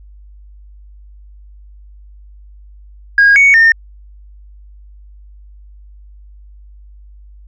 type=tone with pitch steps; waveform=sine; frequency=1634 / 2228 / 1819 Hz; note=G#6 / C#7 / A#6; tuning=-29 / +8 / -43 cents; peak=-3 dBFS; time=3.18-3.72 s; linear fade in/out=2 ms; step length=180 ms; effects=tanh soft clip ceiling -2 dBFS + added 50 Hz sine -36 dBFS peak until 7.47 s